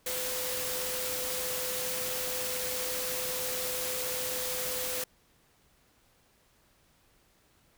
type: tone in noise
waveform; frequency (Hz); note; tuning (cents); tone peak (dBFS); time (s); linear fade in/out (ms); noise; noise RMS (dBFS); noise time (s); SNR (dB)
sine; 506; B4; +42; -38; 0.06-5.04; 5; white; -34; 0.06-5.04; -7
effects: pink hiss -66 dBFS RMS until 7.77 s